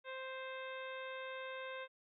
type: harmonic tone with a mistuned harmonic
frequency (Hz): 523.3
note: C5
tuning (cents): 0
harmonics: 1 / 2 / 3 / 4 / 5 / 6 / 7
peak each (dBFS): -46 / -50 / -50 / -53 / -54 / -61 / -57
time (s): 0.04-1.88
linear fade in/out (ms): 50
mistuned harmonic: 6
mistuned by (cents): +41
effects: none